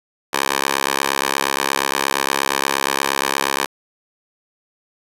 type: tone with high-pass filter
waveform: 10% pulse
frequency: 68.5 Hz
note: C#2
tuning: 20 cents flat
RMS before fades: -20 dBFS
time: 0.33-3.66 s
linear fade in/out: 5 ms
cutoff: 780 Hz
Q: 0.77
effects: resampled to 32000 Hz